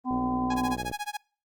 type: harmonic tone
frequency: 254 Hz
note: B3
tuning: 49 cents sharp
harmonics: 1 / 3 / 4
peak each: -27 / -32 / -33 dBFS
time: 0.04-0.77 s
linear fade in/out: 50 ms
type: click train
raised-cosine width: 2 ms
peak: -23 dBFS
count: 50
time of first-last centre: 0.11-0.915 s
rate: 60.9 Hz
type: tone with tremolo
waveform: sawtooth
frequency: 830 Hz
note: G#5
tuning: 1 cent flat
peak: -25 dBFS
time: 0.5-1.17 s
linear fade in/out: 5 ms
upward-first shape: sine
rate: 14 Hz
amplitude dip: 100%
effects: noise-tail reverb RT60 0.4 s tail -26 dB re dry + Opus 24 kbps